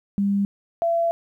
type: tone pair in turn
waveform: sine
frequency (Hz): 200 / 674.5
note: G3 / E5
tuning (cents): +35 / +40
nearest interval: octave + major sixth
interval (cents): 2105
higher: second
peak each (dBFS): -18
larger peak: neither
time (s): 0.18-0.45 / 0.82-1.11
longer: second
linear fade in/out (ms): 0
effects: 10-bit